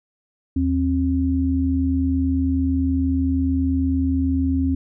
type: tone pair together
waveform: sine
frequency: 79.4 / 267.1 Hz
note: D#2 / C4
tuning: +36 / +36 cents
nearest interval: octave + major sixth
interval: 2100 cents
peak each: -21 / -19 dBFS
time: 0.56-4.75 s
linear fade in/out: 5 ms
effects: none